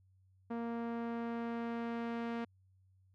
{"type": "tone with low-pass filter sweep", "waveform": "sawtooth", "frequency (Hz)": 233, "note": "A#3", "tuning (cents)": -1, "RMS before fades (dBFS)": -39, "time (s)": [0.5, 2.45], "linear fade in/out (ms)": 10, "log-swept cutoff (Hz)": [1200, 2400], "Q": 0.77, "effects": ["added 94 Hz sine -65 dBFS peak until 3.14 s"]}